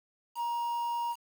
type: tone with quantisation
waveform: triangle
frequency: 945 Hz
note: A#5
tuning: 23 cents sharp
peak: -28 dBFS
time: 0.35-1.16 s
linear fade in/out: 50 ms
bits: 8
effects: none